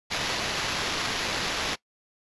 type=noise with sample-and-hold; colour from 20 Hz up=violet; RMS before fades=-29 dBFS; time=0.1-1.76 s; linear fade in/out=20 ms; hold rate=8820 Hz; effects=noise-tail reverb RT60 0.1 s tail -21 dB re dry + resampled to 24000 Hz